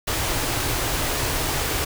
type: band-stop noise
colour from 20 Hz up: pink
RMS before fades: -24 dBFS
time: 0.07-1.85 s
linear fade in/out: 10 ms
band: 160 to 240 Hz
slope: 96 dB/octave
effects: none